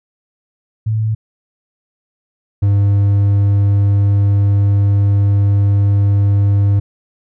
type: tone pair in turn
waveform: sine / triangle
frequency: 109.6 / 100.56 Hz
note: A2 / G2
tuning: -6 / +45 cents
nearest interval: minor second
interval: 149 cents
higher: first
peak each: -13 / -7 dBFS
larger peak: second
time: 0.86-1.15 / 2.62-6.8 s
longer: second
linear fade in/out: 10 ms
effects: none